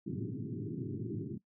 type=band-pass noise; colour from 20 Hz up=pink; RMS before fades=-39 dBFS; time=0.06-1.38 s; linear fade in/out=10 ms; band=100 to 400 Hz; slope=96 dB/octave; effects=noise-tail reverb RT60 0.1 s tail -20 dB re dry